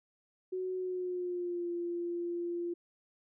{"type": "tone with pitch glide", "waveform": "sine", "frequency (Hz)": [370.6, 345.8], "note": ["F#4", "F4"], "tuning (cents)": [3, -17], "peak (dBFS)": -33, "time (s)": [0.52, 2.74], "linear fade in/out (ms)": 10, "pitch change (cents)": -120, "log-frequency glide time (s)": [0.76, 1.7], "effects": []}